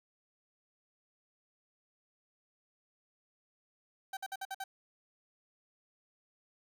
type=tone bursts; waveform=30% pulse; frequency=773 Hz; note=G5; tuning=24 cents flat; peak=-35 dBFS; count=6; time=4.13-4.64 s; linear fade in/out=5 ms; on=40 ms; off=54 ms; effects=none